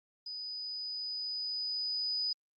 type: tone with level ramp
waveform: sine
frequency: 4978 Hz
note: D#8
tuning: in tune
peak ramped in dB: -39 to -30 dBFS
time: 0.26-2.33 s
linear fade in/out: 5 ms
effects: Opus 48 kbps